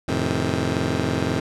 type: chord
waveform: 15% pulse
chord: F dominant seventh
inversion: none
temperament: just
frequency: 87.31 / 109.13 / 130.96 / 157.15 Hz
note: F2 / A2 / C3 / Eb3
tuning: 0 / -14 / +2 / +18 cents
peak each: -21 dBFS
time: 0.08-1.4 s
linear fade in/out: 5 ms
effects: low-pass 8000 Hz 12 dB/octave